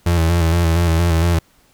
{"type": "tone with vibrato", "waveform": "35% pulse", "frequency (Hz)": 83.9, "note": "E2", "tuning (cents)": 31, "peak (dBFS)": -11, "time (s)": [0.06, 1.39], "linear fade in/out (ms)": 5, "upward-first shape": "square", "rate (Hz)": 4.3, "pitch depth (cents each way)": 43, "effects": ["pink hiss -55 dBFS RMS until 1.73 s"]}